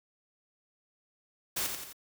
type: noise with echo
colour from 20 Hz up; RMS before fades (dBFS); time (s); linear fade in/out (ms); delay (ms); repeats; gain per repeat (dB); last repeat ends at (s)
white; -32; 1.56-1.67; 10; 87; 3; -5; 1.931
effects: none